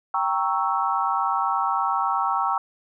sine chord, G diminished seventh, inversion none, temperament equal, 784 / 932.3 / 1108.7 / 1318.5 Hz, G5 / Bb5 / Db6 / Fb6, 0 / 0 / 0 / 0 cents, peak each -26 dBFS, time 0.14-2.58 s, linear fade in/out 2 ms, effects none

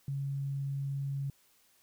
sine tone, 138.59 Hz, C#3, in tune, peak -32 dBFS, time 0.08-1.3 s, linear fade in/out 2 ms, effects white hiss -67 dBFS RMS until 1.82 s

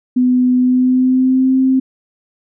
sine tone with pitch glide, 250.9 to 262.2 Hz, B3 to C4, +28 to +4 cents, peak -9 dBFS, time 0.16-1.8 s, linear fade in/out 10 ms, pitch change +76 cents, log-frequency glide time 0.56-1.56 s, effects none

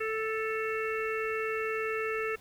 harmonic tone with a mistuned harmonic, 440 Hz, A4, in tune, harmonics 1 / 3 / 4 / 5 / 6, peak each -32 / -37 / -38 / -39 / -40 dBFS, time 0-2.36 s, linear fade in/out 10 ms, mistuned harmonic 6, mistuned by +32 cents, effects pink hiss -57 dBFS RMS until 2.4 s

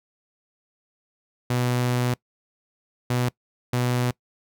sawtooth tone bursts at uneven times, 123.47 Hz, B2, in tune, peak -17 dBFS, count 3, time 1.5-2.14 / 3.1-3.29 / 3.73-4.11 s, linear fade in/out 5 ms, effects noise-tail reverb RT60 0.1 s tail -23 dB re dry

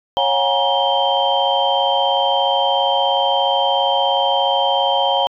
sine tone cluster, 552 / 720 / 817 / 950 / 3137 Hz, C#5 / F#5 / G#5 / A#5 / G7, -7 / -47 / -29 / +33 / +1 cents, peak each -20 dBFS, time 0.17-5.27 s, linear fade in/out 0 ms, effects tanh soft clip ceiling -3 dBFS

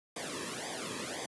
pink noise with flanger, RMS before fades -39 dBFS, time 0.16-1.26 s, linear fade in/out 5 ms, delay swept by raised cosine 0.71 to 1.41 ms, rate 1.9 Hz, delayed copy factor -0.85, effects high-pass 150 Hz 12 dB/octave + resampled to 24000 Hz

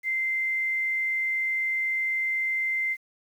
sine tone with quantisation, 2082 Hz, C7, 9 cents flat, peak -24 dBFS, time 0.03-2.97 s, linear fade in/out 50 ms, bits 9, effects none

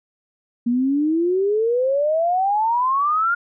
sine exponential sweep, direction up, 233.6 to 1427 Hz, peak -16 dBFS, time 0.66-3.35 s, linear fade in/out 10 ms, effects none

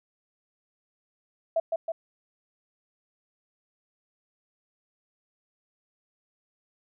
sine tone with echo, 658 Hz, E5, 3 cents flat, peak -21 dBFS, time 1.56-1.6 s, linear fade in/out 5 ms, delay 160 ms, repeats 2, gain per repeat -3 dB, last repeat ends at 1.92 s, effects none

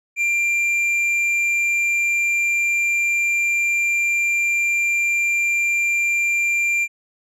triangle tone with tanh clipping, 2377 Hz, D7, 20 cents sharp, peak -18 dBFS, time 0.16-6.88 s, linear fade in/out 50 ms, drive 10 dB, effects none

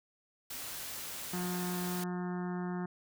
white noise, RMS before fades -42 dBFS, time 0.5-2.04 s, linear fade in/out 5 ms
harmonic tone, 179.2 Hz, F3, 45 cents sharp, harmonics 1 / 2 / 4 / 5 / 6 / 7 / 8 / 9 / 10, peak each -35 / -41 / -47 / -49 / -51 / -52 / -53 / -54 / -55 dBFS, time 1.33-2.86 s, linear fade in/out 5 ms
effects none

